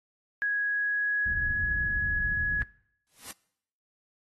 sine tone with pitch glide, 1661.2 to 1680.5 Hz, G#6 to G#6, 0 to +20 cents, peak -25 dBFS, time 0.42-2.62 s, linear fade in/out 0 ms, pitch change +20 cents, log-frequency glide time 0.6-1.64 s
pink low-pass noise, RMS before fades -35 dBFS, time 1.26-2.64 s, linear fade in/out 10 ms, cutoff 120 Hz, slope 12 dB/octave
white noise with exponential growth, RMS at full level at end -37 dBFS, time 3.07-3.31 s, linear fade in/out 0 ms, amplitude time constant 52 ms
effects noise-tail reverb RT60 0.7 s tail -22 dB re dry + AAC 32 kbps

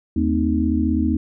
sine tone cluster, 78 / 222.8 / 258.4 / 310.3 Hz, D#2 / A3 / C4 / D#4, +5 / +22 / -21 / -5 cents, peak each -22 dBFS, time 0.16-1.17 s, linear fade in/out 5 ms, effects none

